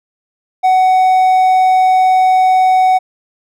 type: tone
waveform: triangle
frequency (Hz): 747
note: F#5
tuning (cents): +16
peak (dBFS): -5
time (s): 0.63-2.99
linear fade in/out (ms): 20
effects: none